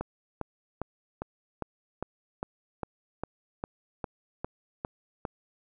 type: click train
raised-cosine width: 1 ms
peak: -18 dBFS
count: 14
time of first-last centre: 0.01-5.252 s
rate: 2.48 Hz
effects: none